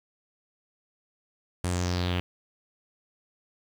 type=tone with low-pass filter sweep; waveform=sawtooth; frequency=89.2 Hz; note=F2; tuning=37 cents sharp; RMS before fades=-28 dBFS; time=1.64-2.2 s; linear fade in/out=0 ms; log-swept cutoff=9800 to 2800 Hz; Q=3.9; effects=8-bit